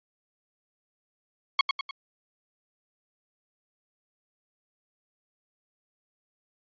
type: tone with echo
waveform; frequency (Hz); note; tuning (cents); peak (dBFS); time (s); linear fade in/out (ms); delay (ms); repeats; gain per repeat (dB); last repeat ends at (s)
15% pulse; 1098; C#6; -17; -11; 1.59-1.61; 2; 100; 3; -6; 1.91
effects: resampled to 11025 Hz